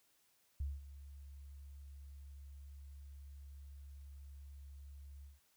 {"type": "tone with ADSR envelope", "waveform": "sine", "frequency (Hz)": 70, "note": "C#2", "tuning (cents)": 18, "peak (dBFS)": -35, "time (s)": [0.6, 5.4], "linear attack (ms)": 5, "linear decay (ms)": 200, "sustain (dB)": -15, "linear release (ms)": 160, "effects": ["white hiss -74 dBFS RMS until 5.56 s"]}